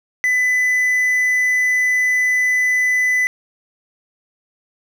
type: tone with quantisation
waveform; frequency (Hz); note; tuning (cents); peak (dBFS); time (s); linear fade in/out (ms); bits
triangle; 2001; B6; +22; -12; 0.24-3.27; 0; 7
effects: none